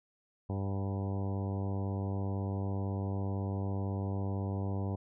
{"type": "harmonic tone with a mistuned harmonic", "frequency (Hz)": 98, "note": "G2", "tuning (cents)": 0, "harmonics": [1, 2, 3, 4, 5, 6, 7, 8, 9, 10], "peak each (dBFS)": [-33, -39, -43, -45, -47, -49, -50, -51, -52, -53], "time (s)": [0.49, 4.96], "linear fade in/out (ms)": 10, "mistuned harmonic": 7, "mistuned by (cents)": 20, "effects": []}